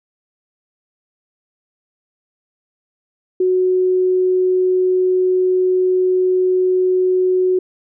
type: tone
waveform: sine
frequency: 368.8 Hz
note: F#4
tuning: 6 cents flat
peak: -12 dBFS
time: 3.4-7.59 s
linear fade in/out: 5 ms
effects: none